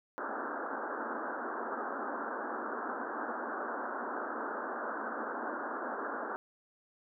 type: band-pass noise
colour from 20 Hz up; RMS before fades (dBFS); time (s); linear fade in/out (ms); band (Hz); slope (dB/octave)
white; -38; 0.18-6.36; 0; 220 to 1600; 96
effects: none